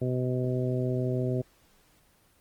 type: harmonic tone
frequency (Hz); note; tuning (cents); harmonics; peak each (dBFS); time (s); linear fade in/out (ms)
126.6; B2; +43; 1 / 2 / 3 / 4 / 5; -28 / -33 / -32 / -37 / -37; 0.01-1.42; 10
effects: pink hiss -63 dBFS RMS until 2.4 s + Opus 24 kbps